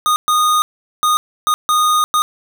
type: tone bursts at uneven times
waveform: square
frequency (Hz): 1233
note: D#6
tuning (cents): -16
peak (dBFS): -12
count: 6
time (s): 0.06-0.16 / 0.28-0.62 / 1.03-1.17 / 1.47-1.54 / 1.69-2.04 / 2.14-2.22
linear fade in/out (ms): 0
effects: none